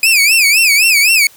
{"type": "tone with vibrato", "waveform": "sawtooth", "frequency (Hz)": 2457, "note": "D#7", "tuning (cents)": -22, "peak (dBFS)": -4, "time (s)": [0.03, 1.27], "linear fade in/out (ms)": 2, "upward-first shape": "sine", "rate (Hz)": 3.9, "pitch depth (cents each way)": 180, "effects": ["white hiss -43 dBFS RMS until 1.36 s"]}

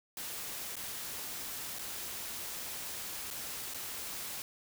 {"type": "noise with dropouts", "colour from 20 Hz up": "white", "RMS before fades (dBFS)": -41, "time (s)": [0.17, 4.42], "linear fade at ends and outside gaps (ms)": 1, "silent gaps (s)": [[0.756, 0.766], [1.786, 1.792], [3.304, 3.31], [3.738, 3.744]], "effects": []}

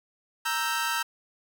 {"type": "chord", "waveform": "sawtooth", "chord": "E diminished", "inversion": "second", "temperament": "equal", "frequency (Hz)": [932.3, 1318.5, 1568], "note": ["Bb5", "E6", "G6"], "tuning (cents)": [0, 0, 0], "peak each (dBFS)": -27, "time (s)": [0.45, 1.03], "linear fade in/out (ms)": 10, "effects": []}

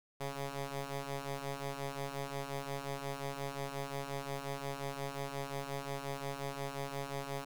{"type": "ring-modulated tone", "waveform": "10% pulse", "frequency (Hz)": 138.59, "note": "C#3", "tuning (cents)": 0, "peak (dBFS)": -27, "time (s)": [0.2, 7.45], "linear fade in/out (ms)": 10, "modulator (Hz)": 280, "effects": []}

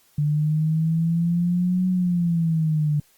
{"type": "exponential two-way sweep", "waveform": "sine", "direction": "up then down", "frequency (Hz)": [146.83, 185, 146.83], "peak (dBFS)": -18, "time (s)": [0.18, 3], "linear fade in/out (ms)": 5, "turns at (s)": 1.88, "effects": ["white hiss -59 dBFS RMS until 3.17 s", "Opus 48 kbps"]}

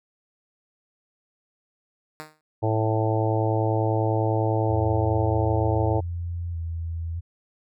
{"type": "tone with exponential decay", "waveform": "5% pulse", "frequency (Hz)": 154.5, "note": "D#3", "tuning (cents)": -12, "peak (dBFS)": -22, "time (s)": [2.2, 2.41], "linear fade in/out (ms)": 0, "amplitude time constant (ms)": 45}
{"type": "harmonic tone", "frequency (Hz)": 110, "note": "A2", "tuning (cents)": 0, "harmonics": [1, 3, 4, 5, 6, 7, 8], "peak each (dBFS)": [-23, -28, -29, -30, -31, -31, -32], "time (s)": [2.62, 6.01], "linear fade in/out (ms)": 20}
{"type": "tone with vibrato", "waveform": "sine", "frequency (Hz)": 84.5, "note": "E2", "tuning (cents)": 43, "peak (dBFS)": -27, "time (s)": [4.69, 7.21], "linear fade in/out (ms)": 20, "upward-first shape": "square", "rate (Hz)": 0.81, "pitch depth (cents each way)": 31}
{"effects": []}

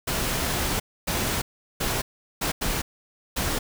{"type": "noise bursts at uneven times", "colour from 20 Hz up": "pink", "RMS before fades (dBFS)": -26, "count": 6, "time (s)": [[0.07, 0.8], [1.07, 1.42], [1.8, 2.02], [2.41, 2.52], [2.61, 2.82], [3.36, 3.59]], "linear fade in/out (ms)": 10, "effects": []}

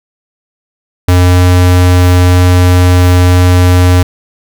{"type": "tone", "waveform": "square", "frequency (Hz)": 89.9, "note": "F#2", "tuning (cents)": -49, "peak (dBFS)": -4, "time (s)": [1.08, 4.03], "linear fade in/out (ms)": 5, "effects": []}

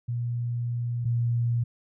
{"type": "tone pair in turn", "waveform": "sine", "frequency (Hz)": [119.7, 118.53], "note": ["A#2", "A#2"], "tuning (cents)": [46, 29], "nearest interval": "unison", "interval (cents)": 17, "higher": "first", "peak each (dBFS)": [-26, -22], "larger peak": "second", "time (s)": [[0.08, 1.05], [1.05, 1.64]], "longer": "first", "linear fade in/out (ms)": 10, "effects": []}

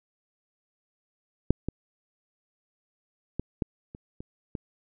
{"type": "clicks", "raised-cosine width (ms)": 3, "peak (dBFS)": [-6, -16, -16, -13, -28, -26, -20], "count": 7, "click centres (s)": [1.506, 1.686, 3.396, 3.622, 3.949, 4.205, 4.552], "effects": []}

